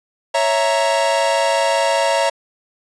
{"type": "chord", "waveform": "45% pulse", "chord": "A# diminished", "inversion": "first", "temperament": "equal", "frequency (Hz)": [554.4, 659.3, 932.3], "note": ["C#5", "E5", "A#5"], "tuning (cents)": [0, 0, 0], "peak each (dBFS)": -19, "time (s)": [0.34, 2.3], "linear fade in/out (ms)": 10, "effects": ["resampled to 22050 Hz"]}